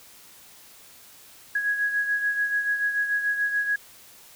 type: beating tone pair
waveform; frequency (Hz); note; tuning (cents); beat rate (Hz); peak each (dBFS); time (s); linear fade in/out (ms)
sine; 1661.2 / 1668.1; G#6 / G#6; 0 / +7; 6.9; -23 / -31; 1.55-3.76; 5
effects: white hiss -50 dBFS RMS until 4.35 s